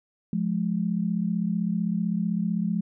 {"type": "tone pair together", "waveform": "sine", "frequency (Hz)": [176.1, 211.8], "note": ["F3", "G#3"], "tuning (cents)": [15, 34], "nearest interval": "minor third", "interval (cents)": 319, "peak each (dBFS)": -26, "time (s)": [0.33, 2.81], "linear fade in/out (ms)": 2, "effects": []}